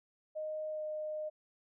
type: tone with pitch glide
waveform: sine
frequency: 619 to 614 Hz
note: D#5 to D#5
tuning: -9 to -23 cents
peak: -36 dBFS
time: 0.35-1.3 s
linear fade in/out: 20 ms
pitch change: -14 cents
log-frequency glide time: 0.71-0.82 s
effects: none